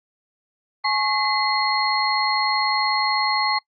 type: tone cluster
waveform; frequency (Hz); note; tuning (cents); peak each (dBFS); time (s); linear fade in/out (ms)
sine; 847 / 1090 / 2045 / 4279; G#5 / C#6 / C7 / C8; +34 / -29 / -40 / +38; -24; 0.84-3.59; 10
effects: noise-tail reverb RT60 0.1 s tail -24 dB re dry + Opus 32 kbps

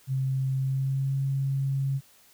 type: tone with pitch glide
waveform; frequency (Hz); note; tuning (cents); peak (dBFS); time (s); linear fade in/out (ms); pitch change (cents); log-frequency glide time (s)
sine; 132.9 to 136.32; C3 to C#3; +27 to -29; -24; 0.07-2.01; 50; +44; 0.54-1.17
effects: white hiss -58 dBFS RMS until 2.33 s

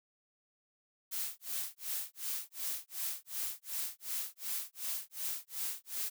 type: noise with tremolo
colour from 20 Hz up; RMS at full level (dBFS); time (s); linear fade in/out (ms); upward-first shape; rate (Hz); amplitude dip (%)
blue; -36; 1.11-6.1; 20; sine; 2.7; 100
effects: none

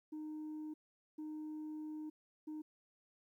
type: tone bursts at uneven times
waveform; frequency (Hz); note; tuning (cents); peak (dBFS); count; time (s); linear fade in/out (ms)
sine; 307.6; D#4; -20; -40; 3; 0.12-0.74 / 1.18-2.1 / 2.47-2.62; 10
effects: tanh soft clip ceiling -41 dBFS + 13-bit

